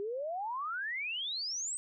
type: exponential sweep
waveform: sine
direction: up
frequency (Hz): 392 to 8372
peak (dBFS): -34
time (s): 0-1.77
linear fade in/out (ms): 0
effects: none